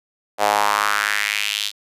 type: tone with high-pass filter sweep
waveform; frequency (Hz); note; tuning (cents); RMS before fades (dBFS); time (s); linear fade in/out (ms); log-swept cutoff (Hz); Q
sawtooth; 103.83; G#2; 0; -20; 0.38-1.72; 50; 660 to 3700; 3
effects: resampled to 32000 Hz